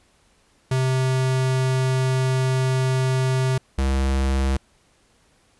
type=tone pair in turn; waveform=square; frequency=130.4 / 66.92 Hz; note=C3 / C2; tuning=-5 / +40 cents; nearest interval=octave; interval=1155 cents; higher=first; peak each=-19 dBFS; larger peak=neither; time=0.71-3.58 / 3.78-4.57 s; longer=first; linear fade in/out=5 ms; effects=pink hiss -60 dBFS RMS until 5.59 s + resampled to 24000 Hz